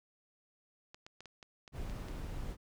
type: clicks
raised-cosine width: 0.2 ms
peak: -33 dBFS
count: 8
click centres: 0.945 / 1.065 / 1.206 / 1.257 / 1.428 / 1.678 / 1.898 / 2.085 s
type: noise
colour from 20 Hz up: brown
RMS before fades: -41 dBFS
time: 1.72-2.57 s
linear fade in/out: 50 ms
effects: none